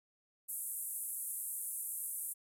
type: band-pass noise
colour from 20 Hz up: white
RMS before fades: -41 dBFS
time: 0.48-2.34 s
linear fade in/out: 20 ms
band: 8600 to 13000 Hz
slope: 48 dB/octave
effects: none